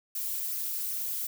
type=noise with flanger; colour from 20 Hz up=violet; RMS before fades=-33 dBFS; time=0.15-1.27 s; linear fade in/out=5 ms; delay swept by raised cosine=0.25 to 3.75 ms; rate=2.6 Hz; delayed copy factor=-0.6; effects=none